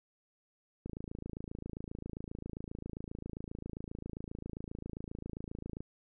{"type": "click train", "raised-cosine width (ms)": 3, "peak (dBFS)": -28, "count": 137, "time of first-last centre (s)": [0.86, 5.805], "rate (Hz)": 27.5, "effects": []}